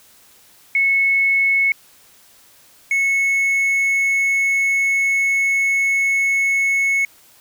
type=tone pair in turn; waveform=sine / triangle; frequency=2198 / 2198 Hz; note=C#7 / C#7; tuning=-15 / -15 cents; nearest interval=unison; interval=0 cents; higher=neither; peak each=-13 dBFS; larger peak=neither; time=0.75-1.72 / 2.91-7.05 s; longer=second; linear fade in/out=2 ms; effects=white hiss -50 dBFS RMS until 7.4 s